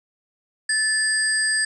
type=tone cluster; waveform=sine; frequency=1749 / 4848 / 8360 Hz; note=A6 / D#8 / C9; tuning=-11 / -46 / -2 cents; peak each=-21 / -25 / -24 dBFS; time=0.69-1.65 s; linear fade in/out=5 ms; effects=none